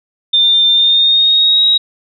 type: tone with pitch glide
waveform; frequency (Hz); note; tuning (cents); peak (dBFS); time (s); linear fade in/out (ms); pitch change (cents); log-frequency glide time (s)
sine; 3598 to 3812; A7 to A#7; +38 to +38; -7; 0.33-1.78; 10; +100; 0.72-1.65
effects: none